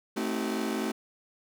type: chord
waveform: 40% pulse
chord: A diminished seventh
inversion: none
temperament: just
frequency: 220 / 264 / 316.8 / 380.2 Hz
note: A3 / C4 / Eb4 / Gb4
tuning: 0 / +16 / +31 / +47 cents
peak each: -32 / -34 / -35 / -34 dBFS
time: 0.16-0.92 s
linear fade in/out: 10 ms
effects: none